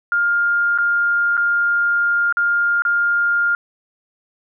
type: tone with dropouts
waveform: sine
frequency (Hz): 1407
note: F6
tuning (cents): +12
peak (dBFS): -14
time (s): 0.12-3.55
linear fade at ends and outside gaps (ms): 1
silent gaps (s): 0.777-0.785 / 1.369-1.376 / 2.325-2.37 / 2.821-2.851
effects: none